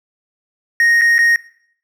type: tone with dropouts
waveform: triangle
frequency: 1864.7 Hz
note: A#6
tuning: in tune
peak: -8 dBFS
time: 0.8-1.36 s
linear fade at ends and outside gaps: 1 ms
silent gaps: 1.012-1.017 / 1.182-1.189 s
effects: noise-tail reverb RT60 0.6 s tail -18 dB re dry